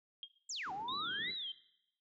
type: tone with exponential decay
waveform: sine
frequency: 3231 Hz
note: G#7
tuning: 48 cents flat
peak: -38 dBFS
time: 0.23-0.3 s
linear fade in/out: 1 ms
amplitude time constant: 15 ms
type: exponential two-way sweep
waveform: sine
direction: down then up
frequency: 7902 to 740 to 2140 Hz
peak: -39 dBFS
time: 0.49-1.31 s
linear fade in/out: 10 ms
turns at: 0.72 s
type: low-pass noise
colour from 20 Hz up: pink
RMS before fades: -50 dBFS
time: 0.66-1.34 s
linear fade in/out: 5 ms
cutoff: 450 Hz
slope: 48 dB/octave
type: tone with vibrato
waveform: sine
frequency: 3527 Hz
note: A7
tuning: 3 cents sharp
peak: -39 dBFS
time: 0.88-1.52 s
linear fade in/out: 5 ms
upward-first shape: sine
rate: 2.8 Hz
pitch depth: 200 cents each way
effects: noise-tail reverb RT60 0.8 s tail -17 dB re dry + high-pass 200 Hz 12 dB/octave